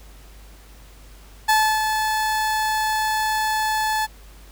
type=tone with ADSR envelope; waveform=30% pulse; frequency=867 Hz; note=A5; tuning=26 cents flat; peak=-11 dBFS; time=1.48-4.07 s; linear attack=14 ms; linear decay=300 ms; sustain=-6 dB; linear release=28 ms; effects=added 50 Hz sine -43 dBFS peak until 4.51 s + pink hiss -50 dBFS RMS until 4.51 s